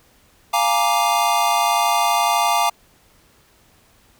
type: chord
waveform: square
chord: Bb dominant seventh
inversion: second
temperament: equal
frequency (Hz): 698.5 / 830.6 / 932.3 / 1174.7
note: F5 / Ab5 / Bb5 / D6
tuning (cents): 0 / 0 / 0 / 0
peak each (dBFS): -22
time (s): 0.53-2.7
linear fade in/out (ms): 10
effects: pink hiss -55 dBFS RMS until 4.19 s